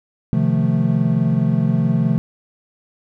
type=chord; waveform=triangle; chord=F dominant seventh; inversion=second; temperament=equal; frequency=130.81 / 155.56 / 174.61 / 220 Hz; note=C3 / Eb3 / F3 / A3; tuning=0 / 0 / 0 / 0 cents; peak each=-18 dBFS; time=0.33-2.18 s; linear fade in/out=0 ms; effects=none